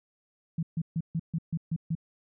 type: tone bursts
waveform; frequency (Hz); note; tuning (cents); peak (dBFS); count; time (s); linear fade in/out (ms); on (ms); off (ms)
sine; 163.7; E3; -12; -26; 8; 0.58-1.952; 5; 49; 140
effects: none